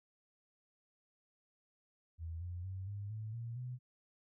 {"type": "tone with pitch steps", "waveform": "sine", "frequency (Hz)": [82.41, 88.32, 94.66, 101.46, 108.74, 116.55, 124.91], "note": ["E2", "F2", "F#2", "G#2", "A2", "A#2", "B2"], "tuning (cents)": [0, 20, 40, -40, -20, 0, 20], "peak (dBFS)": -40, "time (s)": [2.18, 3.79], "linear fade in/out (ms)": 50, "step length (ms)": 230, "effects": []}